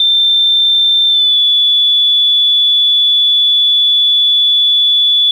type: tone with pitch glide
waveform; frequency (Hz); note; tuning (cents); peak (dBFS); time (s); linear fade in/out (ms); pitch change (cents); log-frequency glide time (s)
sine; 3569 to 3445; A7 to A7; +24 to -37; -7; 0-5.31; 2; -61; 1.08-1.38
effects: 7-bit